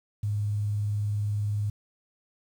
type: tone with vibrato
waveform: sine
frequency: 103.83 Hz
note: G#2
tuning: in tune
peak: -25 dBFS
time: 0.23-1.7 s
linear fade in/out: 5 ms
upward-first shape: sine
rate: 20 Hz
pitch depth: 32 cents each way
effects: 9-bit